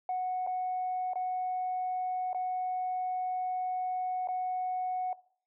sine tone with dropouts, 737 Hz, F#5, 7 cents flat, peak -28 dBFS, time 0.09-5.13 s, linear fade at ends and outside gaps 2 ms, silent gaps 0.466-0.472 / 1.135-1.156 / 2.331-2.346 / 4.274-4.286 s, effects noise-tail reverb RT60 0.5 s tail -20 dB re dry + tanh soft clip ceiling -26 dBFS

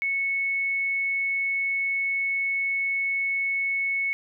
sine tone, 2206 Hz, C#7, 9 cents flat, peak -23 dBFS, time 0.02-4.13 s, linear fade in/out 0 ms, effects none

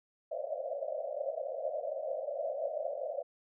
pink band-pass noise, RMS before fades -37 dBFS, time 0.31-3.23 s, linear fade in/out 10 ms, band 530 to 670 Hz, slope 96 dB/octave, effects none

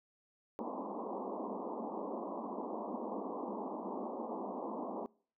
pink band-pass noise, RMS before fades -41 dBFS, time 0.59-5.06 s, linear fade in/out 0 ms, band 200 to 1100 Hz, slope 96 dB/octave, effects noise-tail reverb RT60 0.5 s tail -25 dB re dry

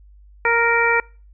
harmonic tone, 466.2 Hz, A#4, in tune, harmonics 1 / 2 / 3 / 4 / 5, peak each -21 / -21 / -21 / -21 / -21 dBFS, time 0.45-1 s, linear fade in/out 2 ms, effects noise-tail reverb RT60 0.4 s tail -26 dB re dry + added 50 Hz sine -44 dBFS peak until 1.33 s

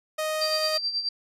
sawtooth tone, 622.3 Hz, D#5, in tune, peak -22 dBFS, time 0.18-0.78 s, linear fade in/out 10 ms
sine tone with tremolo, 4699 Hz, D8, in tune, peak -23 dBFS, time 0.41-1.09 s, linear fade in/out 5 ms, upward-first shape sine, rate 9.3 Hz, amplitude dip 65%
effects resampled to 32000 Hz

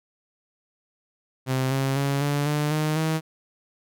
sawtooth tone with pitch steps, 130.81 / 135.11 / 139.55 / 144.14 / 148.88 / 153.77 / 158.83 Hz, C3 / C#3 / C#3 / D3 / D3 / D#3 / D#3, 0 / -44 / +12 / -32 / +24 / -20 / +36 cents, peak -18 dBFS, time 1.46-3.21 s, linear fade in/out 50 ms, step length 250 ms, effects none

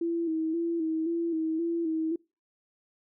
sine tone with vibrato, 328 Hz, E4, 9 cents flat, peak -26 dBFS, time 0.01-2.16 s, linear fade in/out 5 ms, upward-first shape square, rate 1.9 Hz, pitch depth 45 cents each way, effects noise-tail reverb RT60 0.3 s tail -26 dB re dry

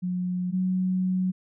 sine tone pair in turn, 180.7 / 185.03 Hz, F#3 / F#3, -41 / 0 cents, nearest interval unison, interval 41 cents, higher second, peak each -25 / -22 dBFS, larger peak second, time 0.02-0.52 / 0.52-1.32 s, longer second, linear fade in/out 20 ms, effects none

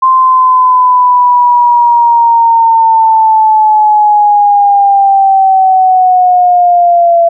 sine linear sweep, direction down, 1046.5 to 675 Hz, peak -3 dBFS, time 0.02-7.29 s, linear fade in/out 10 ms, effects none

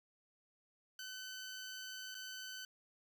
15% pulse tone with dropouts, 1518 Hz, F#6, 44 cents sharp, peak -39 dBFS, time 0.99-2.65 s, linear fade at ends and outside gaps 2 ms, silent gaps 2.145-2.15 s, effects none

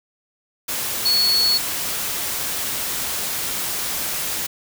sine tone in noise, 4387 Hz, C#8, 19 cents flat, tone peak -15 dBFS, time 1.05-1.58 s, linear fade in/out 10 ms, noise white, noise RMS -25 dBFS, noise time 0.68-4.47 s, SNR +7 dB, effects none

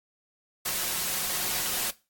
white noise with comb filter, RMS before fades -29 dBFS, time 0.65-1.91 s, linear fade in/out 10 ms, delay 5.5 ms, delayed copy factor +0.5, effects noise-tail reverb RT60 0.3 s tail -20 dB re dry + AAC 64 kbps

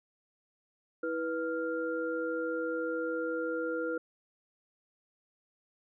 sine tone cluster, 324.6 / 490.7 / 1396 Hz, E4 / B4 / F6, -27 / -11 / -1 cents, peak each -36 / -33 / -38 dBFS, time 1.03-3.98 s, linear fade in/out 5 ms, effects none

